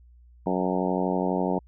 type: harmonic tone with a mistuned harmonic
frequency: 92.1 Hz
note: F#2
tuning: 7 cents flat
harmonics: 2 / 3 / 4 / 5 / 6 / 7 / 8 / 9 / 10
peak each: -28 / -30 / -31 / -32 / -33 / -33 / -34 / -35 / -35 dBFS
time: 0.46-1.59 s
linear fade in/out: 5 ms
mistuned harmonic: 10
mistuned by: -18 cents
effects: added 60 Hz sine -50 dBFS peak until 1.67 s